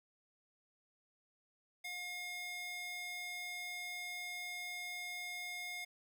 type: tone with high-pass filter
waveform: square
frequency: 716 Hz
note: F5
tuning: 43 cents sharp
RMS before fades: -44 dBFS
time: 1.84-5.85 s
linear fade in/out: 10 ms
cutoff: 1800 Hz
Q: 1.7
effects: none